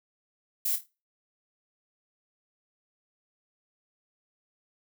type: noise with echo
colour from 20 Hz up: violet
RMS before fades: -28 dBFS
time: 0.65-0.76 s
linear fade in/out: 5 ms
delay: 26 ms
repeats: 4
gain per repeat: -9 dB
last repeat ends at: 0.864 s
effects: noise-tail reverb RT60 0.3 s tail -22 dB re dry